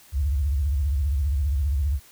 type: tone with vibrato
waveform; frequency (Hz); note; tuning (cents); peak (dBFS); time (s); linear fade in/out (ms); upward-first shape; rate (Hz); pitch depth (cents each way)
sine; 70.6; C#2; +32; -20; 0.12-2; 50; sine; 15; 200
effects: white hiss -52 dBFS RMS until 2.11 s